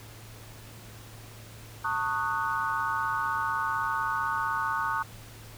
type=chord; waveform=sine; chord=D# half-diminished seventh; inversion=second; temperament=equal with one note detuned; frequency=899.5 / 1108.7 / 1244.5 / 1480 Hz; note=A5 / C#6 / D#6 / F#6; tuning=+38 / 0 / 0 / 0 cents; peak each=-32 dBFS; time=1.84-5.03 s; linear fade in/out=10 ms; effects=added 110 Hz sine -47 dBFS peak until 5.57 s + pink hiss -49 dBFS RMS until 5.57 s